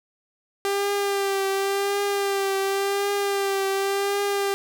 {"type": "tone with vibrato", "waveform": "sawtooth", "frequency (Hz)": 396.2, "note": "G4", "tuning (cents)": 18, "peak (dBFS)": -18, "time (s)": [0.65, 4.54], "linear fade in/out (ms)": 0, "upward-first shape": "triangle", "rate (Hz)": 0.91, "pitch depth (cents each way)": 36, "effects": []}